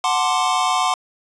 square chord, D dominant seventh, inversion first, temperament equal, 740 / 880 / 1046.5 / 1174.7 Hz, F#5 / A5 / C6 / D6, 0 / 0 / 0 / 0 cents, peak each -22 / -26 / -21 / -25 dBFS, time 0.04-0.94 s, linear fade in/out 2 ms, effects resampled to 22050 Hz + 8-bit

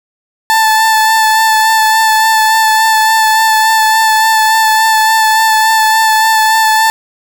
30% pulse tone with vibrato, 880 Hz, A5, in tune, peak -4 dBFS, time 0.5-6.9 s, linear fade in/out 0 ms, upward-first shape sine, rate 3.5 Hz, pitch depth 18 cents each way, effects none

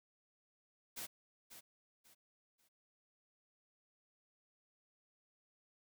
white noise with echo, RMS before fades -45 dBFS, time 0.96-1.07 s, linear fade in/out 20 ms, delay 540 ms, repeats 3, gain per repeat -10 dB, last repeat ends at 2.69 s, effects none

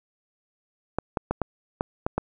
clicks, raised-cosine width 1 ms, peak -10 dBFS, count 7, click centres 0.986 / 1.172 / 1.31 / 1.417 / 1.809 / 2.065 / 2.18 s, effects none

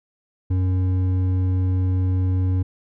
sine tone with hard clipping, 92.5 Hz, F#2, in tune, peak -19 dBFS, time 0.5-2.63 s, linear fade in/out 10 ms, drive 7 dB, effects none

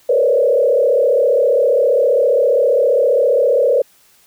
sine tone with frequency modulation, 523 Hz, C5, 1 cent flat, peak -10 dBFS, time 0.09-3.82 s, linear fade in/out 5 ms, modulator 35 Hz, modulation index 1.8, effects white hiss -52 dBFS RMS until 4.26 s

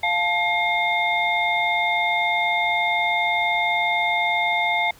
sine tone cluster, 698 / 874 / 2131 / 3617 Hz, F5 / A5 / C7 / A7, -1 / -12 / +31 / +47 cents, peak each -25 / -25 / -21 / -30 dBFS, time 0.03-4.91 s, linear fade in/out 5 ms, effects pink hiss -50 dBFS RMS until 4.99 s

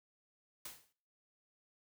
white noise with exponential decay, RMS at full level -43 dBFS, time 0.65-0.93 s, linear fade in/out 5 ms, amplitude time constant 59 ms, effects noise-tail reverb RT60 0.6 s tail -25 dB re dry

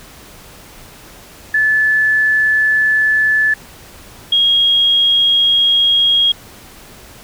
sine tone pair in turn, 1735 / 3275 Hz, A6 / G#7, -25 / -25 cents, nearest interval major seventh, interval 1100 cents, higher second, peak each -10 / -9 dBFS, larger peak second, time 1.54-3.54 / 4.32-6.32 s, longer neither, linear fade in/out 5 ms, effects pink hiss -39 dBFS RMS until 7.23 s

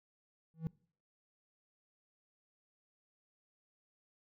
triangle tone with exponential growth, 161.8 Hz, E3, 32 cents flat, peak -28 dBFS, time 0.54-0.67 s, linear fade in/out 0 ms, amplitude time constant 28 ms, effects noise-tail reverb RT60 0.5 s tail -23 dB re dry

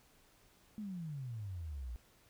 sine exponential sweep, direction down, 220 to 56.5 Hz, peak -40 dBFS, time 0.78-1.96 s, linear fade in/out 0 ms, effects pink hiss -67 dBFS RMS until 2.29 s

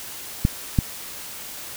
clicks, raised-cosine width 5 ms, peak -4 dBFS, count 2, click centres 0.451 / 0.788 s, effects white hiss -36 dBFS RMS until 1.76 s

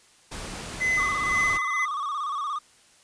pink noise, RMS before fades -36 dBFS, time 0.31-1.58 s, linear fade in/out 10 ms
triangle tone with tremolo, 2031 Hz, B6, 48 cents sharp, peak -19 dBFS, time 0.8-1.86 s, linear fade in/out 20 ms, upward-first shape sine, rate 2 Hz, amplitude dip 60%
triangle tone with vibrato, 1167 Hz, D6, 11 cents flat, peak -25 dBFS, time 0.97-2.59 s, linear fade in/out 10 ms, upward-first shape square, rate 17 Hz, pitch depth 77 cents each way
effects white hiss -57 dBFS RMS until 3.03 s + resampled to 22050 Hz

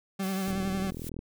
40% pulse tone with vibrato, 191.5 Hz, G3, 40 cents flat, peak -28 dBFS, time 0.19-0.91 s, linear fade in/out 10 ms, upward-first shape triangle, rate 11 Hz, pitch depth 44 cents each way
white noise, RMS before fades -44 dBFS, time 0.22-0.52 s, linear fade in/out 10 ms
click train, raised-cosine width 3 ms, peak -25 dBFS, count 30, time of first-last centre 0.48-1.191 s, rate 40.8 Hz
blue noise with exponential growth, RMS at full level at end -39 dBFS, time 0.77-1.09 s, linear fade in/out 2 ms, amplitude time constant 68 ms
effects none

